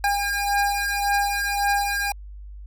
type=beating tone pair; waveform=25% pulse; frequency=807 / 808.8 Hz; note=G#5 / G#5; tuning=-50 / -46 cents; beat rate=1.8 Hz; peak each=-20 dBFS; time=0.04-2.12 s; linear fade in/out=2 ms; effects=added 50 Hz sine -36 dBFS peak until 2.66 s